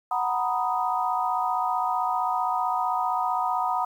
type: chord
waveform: sine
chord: B major seventh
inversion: second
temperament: equal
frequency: 740 / 932.3 / 987.8 / 1244.5 Hz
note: F#5 / A#5 / B5 / D#6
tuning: 0 / 0 / 0 / 0 cents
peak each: -27 / -29 / -29 / -29 dBFS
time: 0.11-3.85 s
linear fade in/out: 5 ms
effects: 9-bit